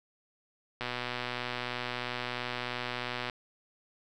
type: click train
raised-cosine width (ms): 0.3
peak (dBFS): -18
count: 307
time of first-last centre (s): 0.81-3.298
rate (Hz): 123
effects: none